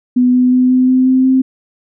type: tone with pitch steps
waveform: sine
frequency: 249 / 251 / 253.1 / 255.1 / 257.2 / 259.3 / 261.4 Hz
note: B3 / B3 / B3 / C4 / C4 / C4 / C4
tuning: +14 / +28 / +43 / -44 / -30 / -15 / -1 cents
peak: -7 dBFS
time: 0.16-1.42 s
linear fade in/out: 10 ms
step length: 180 ms
effects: none